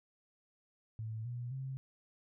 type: tone with pitch steps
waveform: sine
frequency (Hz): 110.6 / 121.31 / 133.05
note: A2 / B2 / C3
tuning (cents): +9 / -31 / +29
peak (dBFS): -38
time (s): 0.99-1.77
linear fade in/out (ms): 0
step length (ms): 260
effects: none